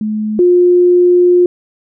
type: tone pair in turn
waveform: sine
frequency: 214.2 / 355.7 Hz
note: A3 / F4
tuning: -46 / +32 cents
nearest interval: major sixth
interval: 878 cents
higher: second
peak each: -14 / -5 dBFS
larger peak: second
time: 0.01-0.39 / 0.39-1.46 s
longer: second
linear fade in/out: 2 ms
effects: none